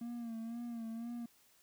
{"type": "tone with vibrato", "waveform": "triangle", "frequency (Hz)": 231.8, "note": "A#3", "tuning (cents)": -10, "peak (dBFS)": -38, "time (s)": [0.01, 1.26], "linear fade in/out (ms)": 5, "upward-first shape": "sine", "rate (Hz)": 2, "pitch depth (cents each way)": 53, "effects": ["white hiss -68 dBFS RMS until 1.62 s"]}